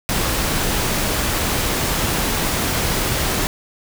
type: noise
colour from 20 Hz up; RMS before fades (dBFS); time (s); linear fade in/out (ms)
pink; -20; 0.09-3.47; 0
effects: none